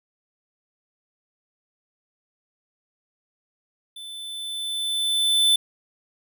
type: tone with level ramp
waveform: square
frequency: 3520 Hz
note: A7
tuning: in tune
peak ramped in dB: -37 to -15 dBFS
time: 3.96-5.56 s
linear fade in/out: 5 ms
effects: none